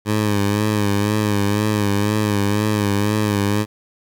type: tone with vibrato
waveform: 15% pulse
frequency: 103.83 Hz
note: G#2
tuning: in tune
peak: -10 dBFS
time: 0.05-3.66 s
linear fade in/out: 50 ms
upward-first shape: sine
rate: 2 Hz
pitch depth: 57 cents each way
effects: 8-bit